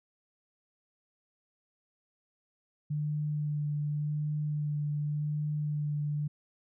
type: tone with vibrato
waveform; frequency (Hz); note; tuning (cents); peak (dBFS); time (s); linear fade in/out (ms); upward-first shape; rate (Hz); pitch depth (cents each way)
sine; 148.9; D3; +24; -29; 2.9-6.28; 10; sine; 0.88; 15
effects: none